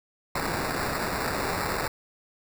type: noise with sample-and-hold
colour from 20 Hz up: white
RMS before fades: -29 dBFS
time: 0.35-1.88 s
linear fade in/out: 5 ms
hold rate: 3150 Hz
effects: none